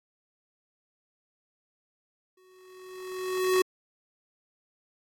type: tone with exponential growth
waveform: square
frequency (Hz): 371.4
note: F#4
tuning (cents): +7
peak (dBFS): -20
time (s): 2.37-3.62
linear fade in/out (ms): 5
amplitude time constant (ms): 270
effects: AAC 64 kbps